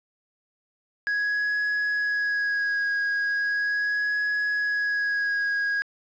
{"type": "tone with vibrato", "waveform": "triangle", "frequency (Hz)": 1661.2, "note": "G#6", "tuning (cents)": 0, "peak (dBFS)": -21, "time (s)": [1.07, 5.82], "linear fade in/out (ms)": 0, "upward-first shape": "sine", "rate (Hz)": 0.38, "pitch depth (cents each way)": 17, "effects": ["resampled to 16000 Hz", "9-bit"]}